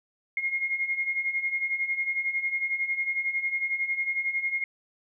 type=beating tone pair; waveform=sine; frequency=2136 / 2147 Hz; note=C7 / C7; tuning=+35 / +44 cents; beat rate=11 Hz; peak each=-32 / -27 dBFS; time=0.37-4.64 s; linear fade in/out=2 ms; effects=none